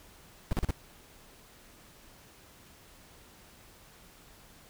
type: noise bursts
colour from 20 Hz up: brown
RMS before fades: -27 dBFS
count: 4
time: 0.51-0.707 s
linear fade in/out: 0 ms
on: 20 ms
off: 39 ms
effects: pink hiss -56 dBFS RMS until 4.69 s